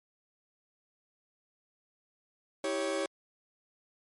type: chord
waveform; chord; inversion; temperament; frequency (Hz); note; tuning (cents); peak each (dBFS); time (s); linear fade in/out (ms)
40% pulse; C# diminished; first; equal with one note detuned; 323.8 / 392 / 554.4; E4 / G4 / C#5; -31 / 0 / 0; -36 / -35 / -32; 2.64-3.06; 2
effects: MP3 48 kbps